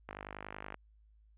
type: click train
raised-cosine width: 0.5 ms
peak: -27 dBFS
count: 34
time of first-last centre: 0.09-0.743 s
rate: 50.5 Hz
effects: added 53 Hz sine -61 dBFS peak until 1.37 s + resampled to 8000 Hz